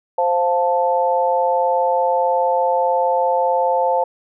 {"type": "chord", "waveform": "sine", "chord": "F major", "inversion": "second", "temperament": "equal", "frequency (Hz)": [523.3, 698.5, 880], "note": ["C5", "F5", "A5"], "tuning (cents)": [0, 0, 0], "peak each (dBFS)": [-18, -21, -18], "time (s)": [0.18, 4.04], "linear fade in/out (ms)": 5, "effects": []}